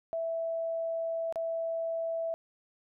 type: tone with dropouts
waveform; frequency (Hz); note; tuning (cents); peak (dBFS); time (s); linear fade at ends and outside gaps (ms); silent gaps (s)
sine; 659.3; E5; 0; -30; 0.13-2.34; 0; 1.325-1.358
effects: none